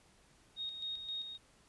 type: tone with tremolo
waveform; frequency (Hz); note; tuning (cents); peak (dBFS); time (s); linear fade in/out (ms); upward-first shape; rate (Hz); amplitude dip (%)
sine; 3729; A#7; 0; -37; 0.56-1.38; 50; square; 3.8; 50
effects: pink hiss -66 dBFS RMS until 1.68 s + resampled to 24000 Hz